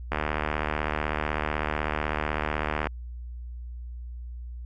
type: click train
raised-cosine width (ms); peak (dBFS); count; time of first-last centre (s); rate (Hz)
0.5; -11; 210; 0.12-2.87; 76
effects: added 60 Hz sine -35 dBFS peak until 4.65 s + AAC 64 kbps